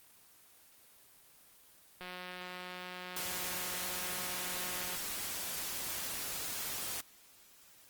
click train, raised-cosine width 0.3 ms, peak -28 dBFS, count 534, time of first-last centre 2.01-4.955 s, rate 181 Hz
white noise, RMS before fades -39 dBFS, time 3.16-7.01 s, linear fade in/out 5 ms
effects white hiss -61 dBFS RMS until 7.89 s + Opus 24 kbps

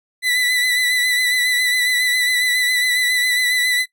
30% pulse tone with vibrato, 1988 Hz, B6, 11 cents sharp, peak -13 dBFS, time 0.22-3.86 s, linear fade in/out 50 ms, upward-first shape sine, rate 7.3 Hz, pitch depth 30 cents each way, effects noise-tail reverb RT60 0.1 s tail -19 dB re dry

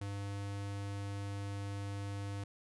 square tone, 100.2 Hz, G2, 38 cents sharp, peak -39 dBFS, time 0.01-2.44 s, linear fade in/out 5 ms, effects resampled to 24000 Hz

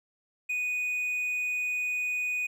triangle tone, 2480 Hz, D#7, 6 cents flat, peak -26 dBFS, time 0.49-2.47 s, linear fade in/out 10 ms, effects none

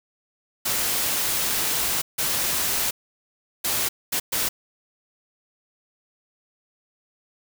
white noise bursts at uneven times, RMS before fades -24 dBFS, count 5, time 0.65-2.02 / 2.18-2.91 / 3.64-3.89 / 4.12-4.2 / 4.32-4.49 s, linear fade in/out 10 ms, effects none

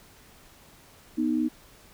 sine tone pair together, 245 / 309.7 Hz, B3 / D#4, -14 / -8 cents, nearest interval major third, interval 406 cents, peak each -26 / -25 dBFS, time 1.17-1.49 s, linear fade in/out 20 ms, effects pink hiss -54 dBFS RMS until 1.93 s

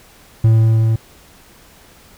triangle tone with level ramp, 111.8 Hz, A2, 28 cents sharp, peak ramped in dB -5 to -10 dBFS, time 0.44-0.96 s, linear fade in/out 5 ms, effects pink hiss -46 dBFS RMS until 2.17 s

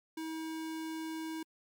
square tone, 320 Hz, D#4, 49 cents sharp, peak -38 dBFS, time 0.17-1.43 s, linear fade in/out 5 ms, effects MP3 96 kbps

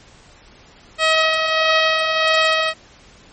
10% pulse tone with tremolo, 637 Hz, D#5, 41 cents sharp, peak -4 dBFS, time 0.98-2.74 s, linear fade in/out 50 ms, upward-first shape sine, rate 1.6 Hz, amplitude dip 40%, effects pink hiss -47 dBFS RMS until 3.32 s + MP3 32 kbps

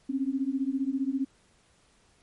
sine beating tone pair, 261.6 / 276.6 Hz, C4 / C#4, 0 / -4 cents, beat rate 15 Hz, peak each -29 dBFS, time 0.09-1.25 s, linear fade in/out 10 ms, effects pink hiss -64 dBFS RMS until 2.22 s + MP3 48 kbps

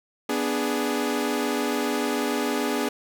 sawtooth chord, G# diminished, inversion first, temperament equal, 246.9 / 293.7 / 415.3 Hz, B3 / D4 / G#4, 0 / 0 / 0 cents, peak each -24 dBFS, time 0.29-2.89 s, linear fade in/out 5 ms, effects none

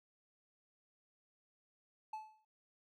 triangle tone with exponential decay, 867 Hz, A5, 26 cents flat, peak -37 dBFS, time 2.13-2.45 s, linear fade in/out 5 ms, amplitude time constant 69 ms, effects none

